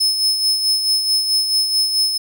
40% pulse tone with tremolo, 5200 Hz, E8, 24 cents flat, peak -12 dBFS, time 0-2.18 s, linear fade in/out 10 ms, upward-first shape sine, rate 4.6 Hz, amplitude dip 50%, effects none

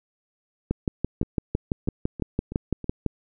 two click trains, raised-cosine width 3 ms, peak -10 / -21 dBFS, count 15 / 6, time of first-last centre 0.71-3.063 / 1.23-2.843 s, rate 5.95 / 3.1 Hz, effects none

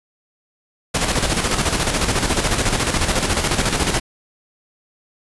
pink noise with tremolo, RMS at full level -17 dBFS, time 0.94-4 s, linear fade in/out 10 ms, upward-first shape square, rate 14 Hz, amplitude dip 50%, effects resampled to 24000 Hz

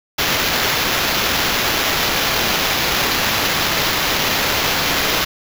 white noise with sample-and-hold, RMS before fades -18 dBFS, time 0.18-5.25 s, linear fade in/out 10 ms, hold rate 8820 Hz, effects none

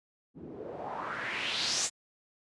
white noise with low-pass filter sweep, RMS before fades -35 dBFS, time 0.34-1.9 s, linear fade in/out 50 ms, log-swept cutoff 240 to 7700 Hz, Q 3.3, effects high-pass 100 Hz 12 dB/octave + resampled to 24000 Hz

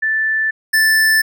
sine / square tone pair in turn, 1760 / 1760 Hz, A6 / A6, 0 / 0 cents, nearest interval unison, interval 0 cents, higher neither, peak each -14 / -11 dBFS, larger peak second, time 0.02-0.51 / 0.73-1.22 s, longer neither, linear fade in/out 10 ms, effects none

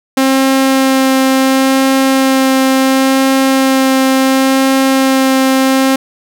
sawtooth tone with vibrato, 266 Hz, C4, 29 cents sharp, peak -4 dBFS, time 0.17-5.96 s, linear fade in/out 5 ms, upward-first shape sine, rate 0.71 Hz, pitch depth 9 cents each way, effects none

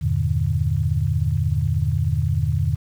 sine chord, E half-diminished seventh, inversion none, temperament just, 82.41 / 98.89 / 118.67 / 148.33 Hz, E2 / G2 / Bb2 / D3, 0 / +16 / +31 / +18 cents, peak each -23 / -24 / -24 / -23 dBFS, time 0.01-2.76 s, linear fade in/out 20 ms, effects 8-bit

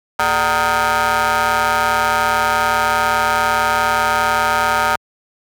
20% pulse ring-modulated tone, 164.81 Hz, E3, in tune, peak -6 dBFS, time 0.19-4.96 s, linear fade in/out 5 ms, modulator 1090 Hz, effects high-pass 80 Hz 12 dB/octave

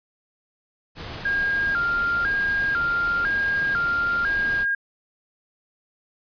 pink noise, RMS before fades -35 dBFS, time 0.95-4.66 s, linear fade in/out 50 ms
sine tone with vibrato, 1504 Hz, F#6, 28 cents sharp, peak -20 dBFS, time 1.25-4.75 s, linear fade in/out 5 ms, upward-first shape square, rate 1 Hz, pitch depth 130 cents each way
effects resampled to 11025 Hz

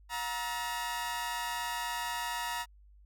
sawtooth tone cluster, 717 / 948 / 1292 / 1759 Hz, F5 / A#5 / E6 / A6, +45 / +29 / -35 / -1 cents, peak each -40 / -31 / -40 / -40 dBFS, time 0.09-2.66 s, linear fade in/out 50 ms, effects added 50 Hz sine -55 dBFS peak until 3.05 s

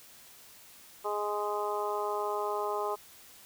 harmonic tone, 207.7 Hz, G#3, in tune, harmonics 2 / 3 / 4 / 5 / 6, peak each -34 / -38 / -36 / -36 / -39 dBFS, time 1.04-2.96 s, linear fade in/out 20 ms, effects white hiss -54 dBFS RMS until 3.45 s

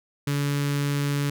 sawtooth tone with notch filter, 142.9 Hz, D3, 47 cents flat, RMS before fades -25 dBFS, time 0.27-1.3 s, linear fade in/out 5 ms, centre 700 Hz, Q 0.95, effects none

